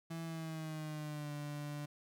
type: tone with pitch glide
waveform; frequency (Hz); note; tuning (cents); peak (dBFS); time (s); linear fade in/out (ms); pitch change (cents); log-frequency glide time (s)
35% pulse; 164.81 to 146.83; E3 to D3; 0 to 0; -39; 0.1-1.86; 10; -200; 0.24-1.32
effects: none